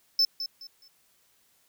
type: tone with echo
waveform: triangle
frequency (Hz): 5274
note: E8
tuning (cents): 0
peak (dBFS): -18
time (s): 0.19-0.25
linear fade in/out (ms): 2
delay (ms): 210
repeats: 3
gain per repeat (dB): -11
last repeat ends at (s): 0.88
effects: white hiss -66 dBFS RMS until 1.68 s